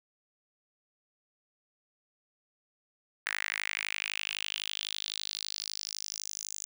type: tone with high-pass filter sweep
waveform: sawtooth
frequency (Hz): 51.91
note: G#1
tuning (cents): 0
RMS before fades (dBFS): -37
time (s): 3.26-6.65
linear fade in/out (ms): 0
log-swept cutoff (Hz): 1800 to 6900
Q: 4.1
effects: none